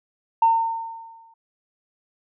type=tone with exponential decay; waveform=sine; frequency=910 Hz; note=A#5; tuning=42 cents flat; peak=-11 dBFS; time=0.42-1.34 s; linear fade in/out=5 ms; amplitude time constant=200 ms; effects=tanh soft clip ceiling -7 dBFS